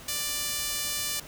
sawtooth tone with high-pass filter, 590 Hz, D5, 8 cents sharp, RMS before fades -31 dBFS, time 0.08-1.2 s, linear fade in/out 5 ms, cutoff 3800 Hz, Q 0.54, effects pink hiss -46 dBFS RMS until 1.27 s

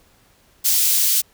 white high-pass noise, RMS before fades -17 dBFS, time 0.64-1.22 s, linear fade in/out 20 ms, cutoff 4100 Hz, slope 12 dB/octave, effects pink hiss -56 dBFS RMS until 1.33 s

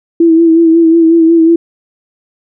sine tone with vibrato, 329.6 Hz, E4, in tune, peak -3 dBFS, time 0.2-1.56 s, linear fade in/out 5 ms, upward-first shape sine, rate 5.5 Hz, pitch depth 37 cents each way, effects none

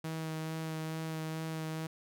sawtooth tone with vibrato, 159.4 Hz, D#3, 42 cents sharp, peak -32 dBFS, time 0.04-1.87 s, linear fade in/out 5 ms, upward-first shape sine, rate 2.3 Hz, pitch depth 13 cents each way, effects none

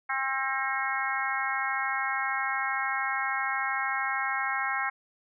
harmonic tone with a mistuned harmonic, 267 Hz, C4, 35 cents sharp, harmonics 3 / 4 / 5 / 6 / 7 / 8, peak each -34 / -34 / -34 / -34 / -34 / -34 dBFS, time 0.09-4.9 s, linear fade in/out 10 ms, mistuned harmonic 8, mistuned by +28 cents, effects none

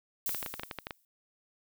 violet noise with exponential decay, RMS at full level -32 dBFS, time 0.26-1.05 s, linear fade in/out 1 ms, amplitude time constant 170 ms
clicks, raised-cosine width 0.3 ms, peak -20 dBFS, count 11, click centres 0.293 / 0.347 / 0.428 / 0.462 / 0.54 / 0.596 / 0.634 / 0.712 / 0.787 / 0.869 / 0.908 s
effects none

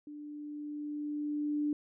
sine tone with level ramp, 295.9 Hz, D4, 13 cents sharp, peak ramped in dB -43 to -28 dBFS, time 0.07-1.73 s, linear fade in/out 2 ms, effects none

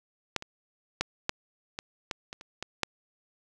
clicks, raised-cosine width 0.2 ms, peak -10 / -23 / -9 / -9 / -17 / -14 / -22 / -28 / -17 / -8 dBFS, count 10, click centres 0.363 / 0.424 / 1.01 / 1.294 / 1.789 / 2.112 / 2.329 / 2.411 / 2.626 / 2.833 s, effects none

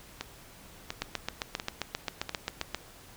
two click trains, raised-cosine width 0.2 ms, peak -13 / -16 dBFS, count 14 / 4, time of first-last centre 1.02-2.746 / 0.21-2.293 s, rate 7.53 / 1.44 Hz, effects pink hiss -52 dBFS RMS until 3.16 s

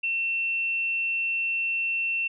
sine tone, 2700 Hz, E7, 41 cents sharp, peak -24 dBFS, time 0.03-2.28 s, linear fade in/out 10 ms, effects none

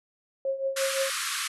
sine tone with tremolo, 540 Hz, C#5, 45 cents flat, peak -23 dBFS, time 0.45-1.1 s, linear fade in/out 2 ms, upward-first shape triangle, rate 5.8 Hz, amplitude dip 80%
pink band-pass noise, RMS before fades -31 dBFS, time 0.76-1.48 s, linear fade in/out 10 ms, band 1100 to 12000 Hz, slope 96 dB/octave
effects none

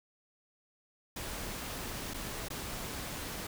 pink noise with dropouts, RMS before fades -40 dBFS, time 1.16-3.47 s, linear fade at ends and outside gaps 5 ms, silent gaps 2.137-2.142 / 2.485-2.502 s, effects none

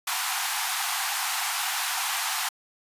pink high-pass noise, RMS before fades -28 dBFS, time 0.07-2.49 s, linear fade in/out 5 ms, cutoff 730 Hz, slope 96 dB/octave, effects resampled to 32000 Hz

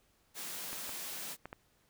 white high-pass noise, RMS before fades -42 dBFS, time 0.34-1.37 s, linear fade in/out 50 ms, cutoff 140 Hz, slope 96 dB/octave
clicks, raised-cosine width 0.5 ms, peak -28 dBFS, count 4, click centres 0.73 / 0.893 / 1.456 / 1.529 s
effects pink hiss -71 dBFS RMS until 1.89 s

